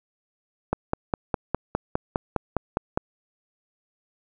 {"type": "click train", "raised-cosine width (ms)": 1, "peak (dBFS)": -8, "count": 12, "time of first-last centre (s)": [0.73, 2.975], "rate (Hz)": 4.9, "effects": []}